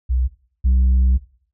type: tone pair in turn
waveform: sine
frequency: 62.8 / 63.57 Hz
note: B1 / C2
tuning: +30 / -49 cents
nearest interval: unison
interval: 21 cents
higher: second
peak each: -14 / -9 dBFS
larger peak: second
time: 0.09-0.28 / 0.64-1.18 s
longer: second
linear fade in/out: 20 ms
effects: noise-tail reverb RT60 0.5 s tail -19 dB re dry + tanh soft clip ceiling -11 dBFS